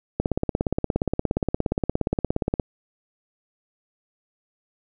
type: click train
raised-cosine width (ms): 2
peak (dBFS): -8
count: 42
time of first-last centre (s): 0.2-2.598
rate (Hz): 17.1
effects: none